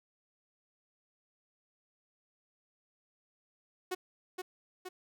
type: tone with echo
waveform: sawtooth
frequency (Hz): 367.3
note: F#4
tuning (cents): -13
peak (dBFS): -29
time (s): 3.91-3.95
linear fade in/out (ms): 10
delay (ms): 470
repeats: 2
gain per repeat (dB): -4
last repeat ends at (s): 4.89
effects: none